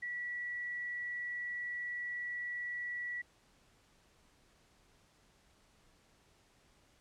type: tone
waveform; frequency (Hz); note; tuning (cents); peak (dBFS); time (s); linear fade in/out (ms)
sine; 1944; B6; -28; -37; 0.02-3.22; 10
effects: pink hiss -68 dBFS RMS until 7 s + low-pass 9000 Hz 12 dB/octave

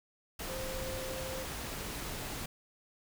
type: tone in noise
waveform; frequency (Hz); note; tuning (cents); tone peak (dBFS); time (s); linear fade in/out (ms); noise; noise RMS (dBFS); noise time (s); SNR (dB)
sine; 523.3; C5; 0; -40; 0.49-1.44; 5; pink; -40; 0.39-2.46; -3
effects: none

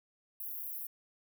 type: high-pass noise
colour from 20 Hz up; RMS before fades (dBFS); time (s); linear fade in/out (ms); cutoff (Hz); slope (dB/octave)
pink; -41; 0.4-0.87; 5; 12000; 48
effects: none

